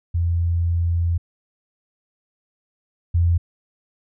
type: tone pair in turn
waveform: sine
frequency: 85.2 / 85.5 Hz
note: F2 / F2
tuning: -42 / -36 cents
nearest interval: unison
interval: 6 cents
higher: second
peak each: -17 / -14 dBFS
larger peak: second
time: 0.14-1.18 / 3.14-3.38 s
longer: first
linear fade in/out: 10 ms
effects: none